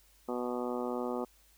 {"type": "harmonic tone", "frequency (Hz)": 123.1, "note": "B2", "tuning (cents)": -5, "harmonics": [2, 3, 4, 5, 6, 7, 8, 9, 10], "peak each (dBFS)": [-37, -38, -38, -43, -44, -44, -50, -47, -46], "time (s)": [0.28, 1.25], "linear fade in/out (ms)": 10, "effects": ["added 50 Hz sine -65 dBFS peak until 1.57 s", "white hiss -65 dBFS RMS until 1.57 s"]}